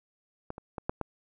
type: clicks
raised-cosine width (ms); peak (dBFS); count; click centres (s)
1; -22 / -27 / -21 / -14 / -17; 5; 0.504 / 0.581 / 0.782 / 0.895 / 1.013
effects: none